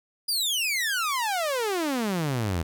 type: exponential sweep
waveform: sawtooth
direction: down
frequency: 4966 to 77.78 Hz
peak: -21 dBFS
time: 0.28-2.63 s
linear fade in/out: 10 ms
effects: none